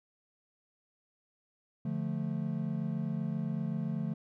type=chord; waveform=triangle; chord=D minor; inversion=none; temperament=equal; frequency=146.83 / 174.61 / 220 Hz; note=D3 / F3 / A3; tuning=0 / 0 / 0 cents; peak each=-34 dBFS; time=1.85-4.14 s; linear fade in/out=5 ms; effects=none